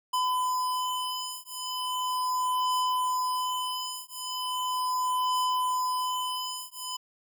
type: beating tone pair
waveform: square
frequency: 1008 / 1008.38 Hz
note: B5 / B5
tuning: +35 / +36 cents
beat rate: 0.38 Hz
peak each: -31 / -31 dBFS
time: 0.13-6.97 s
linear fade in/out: 10 ms
effects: none